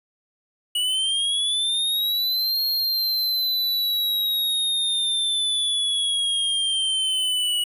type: linear two-way sweep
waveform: square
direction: up then down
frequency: 2921 to 4251 to 2921 Hz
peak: -21 dBFS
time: 0.75-7.64 s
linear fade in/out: 5 ms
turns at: 2.63 s
effects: resampled to 32000 Hz